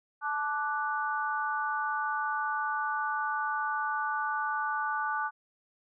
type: chord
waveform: sine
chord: D major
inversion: second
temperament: equal with one note detuned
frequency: 870.4 / 1174.7 / 1480 Hz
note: A5 / D6 / F#6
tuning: -19 / 0 / 0 cents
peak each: -33 dBFS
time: 0.21-5.31 s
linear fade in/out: 50 ms
effects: none